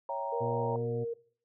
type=chord; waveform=sine; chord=C# diminished seventh; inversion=none; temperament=equal; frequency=554.4 / 659.3 / 784 / 932.3 Hz; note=C#5 / E5 / G5 / Bb5; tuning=0 / 0 / 0 / 0 cents; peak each=-37 / -41 / -40 / -35 dBFS; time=0.09-0.76 s; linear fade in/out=2 ms
type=tone with pitch glide; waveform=sine; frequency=471.8 to 465.6 Hz; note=A#4 to A#4; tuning=+21 to -2 cents; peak=-32 dBFS; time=0.32-1.14 s; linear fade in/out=10 ms; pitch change=-23 cents; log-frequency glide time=0.58-0.69 s
type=harmonic tone; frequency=120 Hz; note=B2; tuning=49 cents flat; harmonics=1 / 2 / 3 / 5 / 6; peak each=-35 / -41 / -45 / -49 / -51 dBFS; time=0.4-1.05 s; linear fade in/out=20 ms
effects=noise-tail reverb RT60 0.5 s tail -21 dB re dry